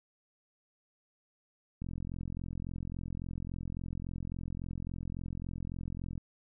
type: click train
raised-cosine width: 5 ms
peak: -27 dBFS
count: 191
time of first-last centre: 1.82-6.178 s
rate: 43.6 Hz
effects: none